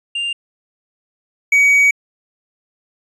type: tone pair in turn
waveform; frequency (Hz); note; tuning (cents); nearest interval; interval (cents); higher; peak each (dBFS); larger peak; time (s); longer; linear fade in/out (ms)
triangle; 2794 / 2260; F7 / C#7; 0 / +33; major third; 367; first; -17 / -7; second; 0.15-0.33 / 1.52-1.91; second; 5
effects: resampled to 24000 Hz